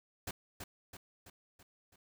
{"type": "noise with echo", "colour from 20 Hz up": "pink", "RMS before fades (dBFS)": -40, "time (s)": [0.27, 0.31], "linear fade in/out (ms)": 5, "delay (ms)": 330, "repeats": 5, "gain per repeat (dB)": -5, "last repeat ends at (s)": 1.96, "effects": []}